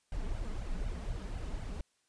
brown noise with flanger, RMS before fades -37 dBFS, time 0.12-1.81 s, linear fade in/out 2 ms, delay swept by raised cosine 1.3 to 4.8 ms, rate 4 Hz, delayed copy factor +0.9, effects white hiss -75 dBFS RMS until 2.08 s + resampled to 22050 Hz

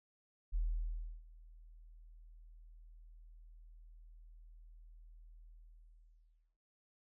sine tone with ADSR envelope, 40 Hz, D#1, 49 cents sharp, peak -31 dBFS, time 0.52-6.58 s, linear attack 31 ms, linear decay 670 ms, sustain -23 dB, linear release 1100 ms, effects none

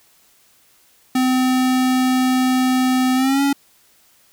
square tone with pitch glide, 256.3 to 279.5 Hz, C4 to C#4, -36 to +14 cents, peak -15 dBFS, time 1.15-3.53 s, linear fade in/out 5 ms, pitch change +150 cents, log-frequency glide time 3.15-3.42 s, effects white hiss -55 dBFS RMS until 4.32 s

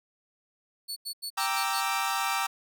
sawtooth tone bursts, 4435 Hz, C#8, in tune, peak -30 dBFS, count 6, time 0.88-1.814 s, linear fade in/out 20 ms, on 84 ms, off 86 ms
sawtooth chord, E half-diminished seventh, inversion first, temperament equal, 784 / 932.3 / 1174.7 / 1318.5 Hz, G5 / Bb5 / D6 / E6, 0 / 0 / 0 / 0 cents, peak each -28 / -29 / -29 / -29 dBFS, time 1.37-2.47 s, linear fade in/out 10 ms
effects none

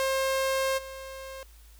sawtooth tone with level steps, 533 Hz, C5, 32 cents sharp, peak -21 / -35 dBFS, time 0-1.43 s, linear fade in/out 0 ms, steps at 0.77 s, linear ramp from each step 20 ms, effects added 54 Hz sine -50 dBFS peak until 1.79 s + white hiss -59 dBFS RMS until 1.79 s

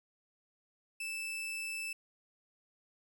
40% pulse tone, 2637 Hz, E7, in tune, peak -36 dBFS, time 1-1.93 s, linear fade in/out 5 ms, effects none

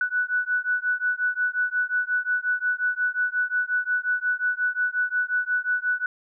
sine beating tone pair, 1480 / 1485.6 Hz, F#6 / F#6, 0 / +7 cents, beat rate 5.6 Hz, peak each -25 dBFS, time 0.01-6.06 s, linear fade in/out 2 ms, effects none

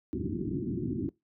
white low-pass noise, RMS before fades -32 dBFS, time 0.13-1.09 s, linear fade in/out 0 ms, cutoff 370 Hz, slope 96 dB/octave, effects noise-tail reverb RT60 0.2 s tail -22 dB re dry + high-pass 80 Hz 12 dB/octave

